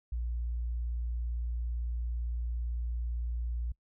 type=tone; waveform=sine; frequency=58.9 Hz; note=A#1; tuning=19 cents sharp; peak=-30 dBFS; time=0.12-3.72 s; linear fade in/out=5 ms; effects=noise-tail reverb RT60 0.1 s tail -24 dB re dry + tanh soft clip ceiling -27 dBFS